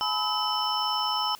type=tone cluster; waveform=sine; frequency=848 / 990 / 1288 / 3014 / 5310 Hz; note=G#5 / B5 / E6 / F#7 / E8; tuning=+36 / +4 / -41 / +31 / +12 cents; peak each=-31 dBFS; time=0.01-1.35 s; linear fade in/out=0 ms; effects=white hiss -51 dBFS RMS until 1.39 s